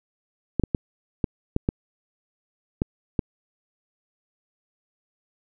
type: clicks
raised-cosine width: 3 ms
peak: -8 dBFS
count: 8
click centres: 0.597 / 0.637 / 0.748 / 1.242 / 1.564 / 1.689 / 2.819 / 3.192 s
effects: none